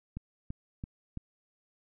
click train, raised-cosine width 5 ms, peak -25 dBFS, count 4, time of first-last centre 0.17-1.173 s, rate 2.99 Hz, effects none

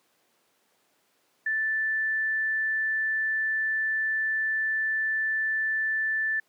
sine tone, 1760 Hz, A6, in tune, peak -24 dBFS, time 1.46-6.4 s, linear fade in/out 5 ms, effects pink hiss -68 dBFS RMS until 6.48 s + high-pass 300 Hz 12 dB/octave

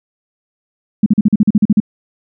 sine tone bursts, 210 Hz, G#3, 19 cents sharp, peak -5 dBFS, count 11, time 1.03-1.802 s, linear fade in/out 5 ms, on 32 ms, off 42 ms, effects none

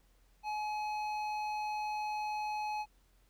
sine tone with hard clipping, 847 Hz, G#5, 34 cents sharp, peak -36 dBFS, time 0.43-2.86 s, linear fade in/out 50 ms, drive 10 dB, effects added 44 Hz sine -65 dBFS peak until 3.29 s + pink hiss -72 dBFS RMS until 3.29 s

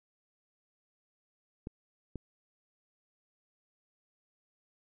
clicks, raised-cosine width 3 ms, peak -26 dBFS, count 2, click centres 1.671 / 2.157 s, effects none

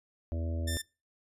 harmonic tone, 82.41 Hz, E2, in tune, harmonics 1 / 3 / 4 / 5 / 6 / 7 / 8, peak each -31 / -42 / -45 / -54 / -53 / -45 / -51 dBFS, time 0.32-0.77 s, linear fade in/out 0 ms
10% pulse tone, 1786 Hz, A6, 25 cents sharp, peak -26 dBFS, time 0.67-0.82 s, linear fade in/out 10 ms
effects noise-tail reverb RT60 0.3 s tail -25 dB re dry + resampled to 32000 Hz

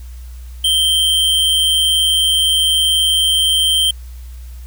square tone with amplitude modulation, 3136 Hz, G7, in tune, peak -10 dBFS, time 0.64-3.91 s, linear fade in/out 5 ms, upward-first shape sine, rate 159 Hz, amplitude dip 45%, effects added 61 Hz sine -29 dBFS peak until 4.66 s + white hiss -48 dBFS RMS until 4.66 s

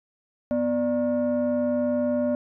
sine tone pair together, 246.9 / 590.6 Hz, B3 / D5, 0 / +10 cents, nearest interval octave + minor third, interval 1510 cents, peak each -22 dBFS, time 0.51-2.35 s, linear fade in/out 0 ms, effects tanh soft clip ceiling -18 dBFS

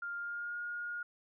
sine tone with pitch glide, 1401 to 1428.8 Hz, F6 to F6, +5 to +39 cents, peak -37 dBFS, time 0.02-1.03 s, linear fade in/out 5 ms, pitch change +34 cents, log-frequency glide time 0.17-0.58 s, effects none

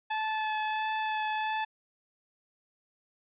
sawtooth tone with vibrato, 866 Hz, A5, 28 cents flat, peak -25 dBFS, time 0.1-1.65 s, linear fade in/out 10 ms, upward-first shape sine, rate 1.5 Hz, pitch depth 11 cents each way, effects resampled to 8000 Hz

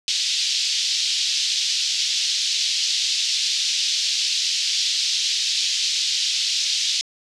white band-pass noise, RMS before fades -22 dBFS, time 0.08-7.01 s, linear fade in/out 0 ms, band 3200 to 5400 Hz, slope 24 dB/octave, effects low-pass 9000 Hz 12 dB/octave

